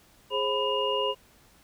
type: tone cluster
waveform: sine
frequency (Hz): 415.3 / 534 / 998 / 2842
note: G#4 / C5 / B5 / F7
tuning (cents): 0 / +35 / +18 / +30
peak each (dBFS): -30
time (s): 0.3-1.15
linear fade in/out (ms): 50
effects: pink hiss -59 dBFS RMS until 1.63 s